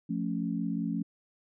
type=chord; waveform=sine; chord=F augmented; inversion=none; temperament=equal; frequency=174.61 / 220 / 277.2 Hz; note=F3 / A3 / C#4; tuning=0 / 0 / 0 cents; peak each=-33 / -33 / -34 dBFS; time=0.09-1.03 s; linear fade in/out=10 ms; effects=none